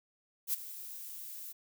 violet noise with ADSR envelope, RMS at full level -30 dBFS, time 0.47-1.53 s, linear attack 64 ms, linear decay 17 ms, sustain -15 dB, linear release 17 ms, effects none

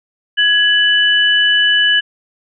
sine tone pair together, 1672 / 2979 Hz, G#6 / F#7, +11 / +11 cents, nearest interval minor seventh, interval 1000 cents, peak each -12 dBFS, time 0.37-2.01 s, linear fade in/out 20 ms, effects none

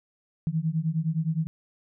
sine beating tone pair, 155.56 / 165.26 Hz, D#3 / E3, 0 / +5 cents, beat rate 9.7 Hz, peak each -27 dBFS, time 0.47-1.47 s, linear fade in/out 0 ms, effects none

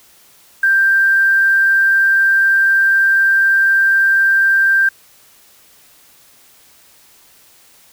sine tone with quantisation, 1578 Hz, G6, 11 cents sharp, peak -9 dBFS, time 0.63-4.89 s, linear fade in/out 5 ms, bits 6, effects white hiss -48 dBFS RMS until 7.92 s

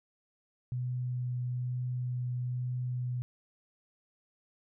sine tone with vibrato, 124.5 Hz, B2, 14 cents sharp, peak -31 dBFS, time 0.72-3.22 s, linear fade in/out 0 ms, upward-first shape triangle, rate 1.1 Hz, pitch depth 10 cents each way, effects none

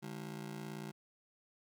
30% pulse ring-modulated tone, 176.7 Hz, F3, 21 cents sharp, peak -37 dBFS, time 0.02-0.92 s, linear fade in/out 20 ms, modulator 29 Hz, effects none

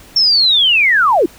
sine linear sweep, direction down, 5470 to 287.1 Hz, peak -8 dBFS, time 0.16-1.26 s, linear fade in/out 5 ms, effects pink hiss -41 dBFS RMS until 1.38 s

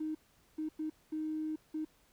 triangle tone bursts at uneven times, 311.1 Hz, D#4, in tune, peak -30 dBFS, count 5, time 0-0.15 / 0.58-0.69 / 0.79-0.9 / 1.12-1.56 / 1.74-1.85 s, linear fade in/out 10 ms, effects tanh soft clip ceiling -32 dBFS + pink hiss -68 dBFS RMS until 2.12 s

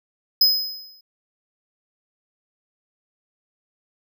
square tone with exponential decay, 5060 Hz, D#8, 28 cents sharp, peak -11 dBFS, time 0.41-1.01 s, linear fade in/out 5 ms, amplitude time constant 130 ms, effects none

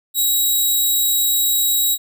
5% pulse tone, 3842 Hz, B7, 48 cents flat, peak -7 dBFS, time 0.14-1.98 s, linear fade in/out 50 ms, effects none

